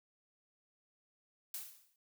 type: noise with exponential decay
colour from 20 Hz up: blue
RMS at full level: -40 dBFS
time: 1.54-1.96 s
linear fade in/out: 2 ms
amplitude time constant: 91 ms
effects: none